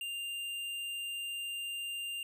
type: tone with hard clipping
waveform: sine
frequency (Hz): 2794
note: F7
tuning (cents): 0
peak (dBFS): -38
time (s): 0.01-2.23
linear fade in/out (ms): 2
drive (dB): 11
effects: none